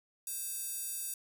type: tone with high-pass filter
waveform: square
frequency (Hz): 523.3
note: C5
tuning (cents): 0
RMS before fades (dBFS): -39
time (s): 0.27-1.14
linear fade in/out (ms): 2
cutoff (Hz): 9400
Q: 1.7
effects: none